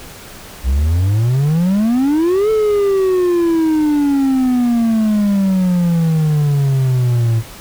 triangle exponential two-way sweep, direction up then down, 61.1 to 440.9 to 111.3 Hz, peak -9 dBFS, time 0.63-7.43 s, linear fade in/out 50 ms, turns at 2.5 s, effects pink hiss -35 dBFS RMS until 7.6 s

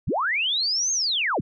sine linear two-way sweep, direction up then down, 36.71 to 6530 to 36.71 Hz, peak -21 dBFS, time 0.07-1.41 s, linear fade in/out 10 ms, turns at 0.92 s, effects none

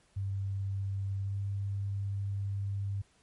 sine tone with pitch glide, 98 to 99.37 Hz, G2 to G2, 0 to +24 cents, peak -31 dBFS, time 0.16-3.02 s, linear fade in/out 10 ms, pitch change +24 cents, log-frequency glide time 1.22-1.34 s, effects pink hiss -67 dBFS RMS until 3.22 s + MP3 48 kbps

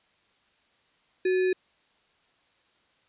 sine tone with sample-and-hold, 370 Hz, F#4, in tune, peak -21 dBFS, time 1.25-1.53 s, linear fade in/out 5 ms, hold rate 2100 Hz, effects white hiss -66 dBFS RMS until 3.08 s + resampled to 8000 Hz

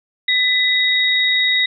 sine tone pair together, 1999 / 3774 Hz, B6 / A#7, +20 / +21 cents, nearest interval major seventh, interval 1101 cents, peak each -16 dBFS, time 0.28-1.66 s, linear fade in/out 5 ms, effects none

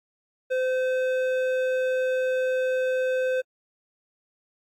sine tone with hard clipping, 514 Hz, C5, 31 cents flat, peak -24 dBFS, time 0.5-3.42 s, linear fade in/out 20 ms, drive 10 dB, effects AAC 64 kbps

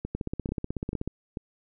two click trains, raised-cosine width 3 ms, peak -17 / -19 dBFS, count 16 / 4, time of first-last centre 0.15-1.076 / 0.05-1.372 s, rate 16.2 / 2.27 Hz, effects none

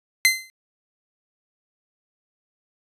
sawtooth tone with exponential decay, 2067 Hz, C7, 22 cents flat, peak -7 dBFS, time 0.25-0.5 s, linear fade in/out 0 ms, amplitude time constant 53 ms, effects resampled to 32000 Hz

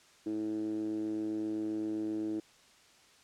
10% pulse tone with band-pass filter, 107.7 Hz, A2, 37 cents flat, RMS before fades -35 dBFS, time 0.26-2.4 s, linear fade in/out 5 ms, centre 310 Hz, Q 6.9, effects white hiss -61 dBFS RMS until 3.23 s + low-pass 7000 Hz 12 dB/octave

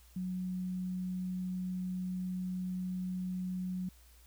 sine tone, 183.6 Hz, F#3, 13 cents flat, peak -34 dBFS, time 0.16-3.89 s, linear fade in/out 5 ms, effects added 60 Hz sine -58 dBFS peak until 4.26 s + white hiss -64 dBFS RMS until 4.26 s

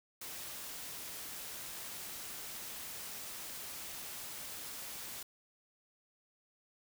white noise, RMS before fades -45 dBFS, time 0.21-5.23 s, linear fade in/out 5 ms, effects none

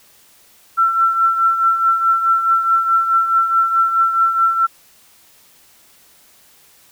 sine tone with tremolo, 1346 Hz, E6, 36 cents sharp, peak -9 dBFS, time 0.77-4.67 s, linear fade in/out 20 ms, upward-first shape triangle, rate 4.7 Hz, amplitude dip 65%, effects white hiss -50 dBFS RMS until 6.91 s

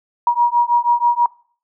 sine beating tone pair, 952 / 958.2 Hz, A#5 / A#5, +36 / +47 cents, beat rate 6.2 Hz, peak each -15 dBFS, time 0.27-1.26 s, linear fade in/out 2 ms, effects noise-tail reverb RT60 0.5 s tail -23 dB re dry

